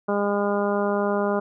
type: harmonic tone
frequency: 203.2 Hz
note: G#3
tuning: 38 cents flat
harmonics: 1 / 2 / 3 / 4 / 5 / 6 / 7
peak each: -26 / -25 / -26 / -31 / -32 / -33 / -34 dBFS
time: 0.08-1.4 s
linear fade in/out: 10 ms
effects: none